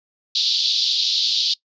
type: band-pass noise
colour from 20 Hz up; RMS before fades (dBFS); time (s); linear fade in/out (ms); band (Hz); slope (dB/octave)
white; -20; 0.35-1.54; 5; 3400 to 4800; 48
effects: noise-tail reverb RT60 0.1 s tail -22 dB re dry + resampled to 16000 Hz